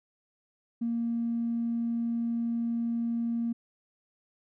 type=tone with tanh clipping; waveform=triangle; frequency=233.1 Hz; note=A#3; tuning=in tune; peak=-27 dBFS; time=0.81-3.53 s; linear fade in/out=10 ms; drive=4 dB; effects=none